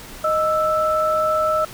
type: tone pair together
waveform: sine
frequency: 622.3 / 1318.6 Hz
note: D#5 / E6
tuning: 0 / 0 cents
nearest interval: octave + minor second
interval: 1300 cents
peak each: -19 dBFS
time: 0.24-1.65 s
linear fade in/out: 5 ms
effects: pink hiss -38 dBFS RMS until 1.73 s